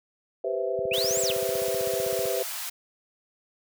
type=chord; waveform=sine; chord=C major seventh; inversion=second; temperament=equal; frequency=392 / 493.9 / 523.3 / 659.3 Hz; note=G4 / B4 / C5 / E5; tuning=0 / 0 / 0 / 0 cents; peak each=-31 dBFS; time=0.44-2.43 s; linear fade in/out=5 ms
type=click train; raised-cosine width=5 ms; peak=-28 dBFS; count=24; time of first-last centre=0.79-2.255 s; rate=15.7 Hz
type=linear two-way sweep; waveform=sine; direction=up then down; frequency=2347 to 7920 to 2347 Hz; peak=-26 dBFS; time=0.91-1.32 s; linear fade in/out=5 ms; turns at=1.21 s
type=high-pass noise; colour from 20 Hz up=white; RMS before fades=-34 dBFS; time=0.93-2.7 s; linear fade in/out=10 ms; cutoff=640 Hz; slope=96 dB/octave
effects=high-pass 100 Hz 12 dB/octave